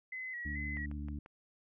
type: tone with vibrato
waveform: sine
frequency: 1975.5 Hz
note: B6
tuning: in tune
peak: -39 dBFS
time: 0.12-0.86 s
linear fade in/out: 5 ms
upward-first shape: square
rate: 2.3 Hz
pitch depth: 51 cents each way
type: harmonic tone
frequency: 73.42 Hz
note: D2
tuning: in tune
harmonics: 1 / 2 / 3 / 4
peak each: -39 / -48 / -46 / -47 dBFS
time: 0.45-1.19 s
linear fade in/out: 5 ms
type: clicks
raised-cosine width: 0.5 ms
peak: -38 dBFS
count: 4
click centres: 0.77 / 0.914 / 1.085 / 1.261 s
effects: none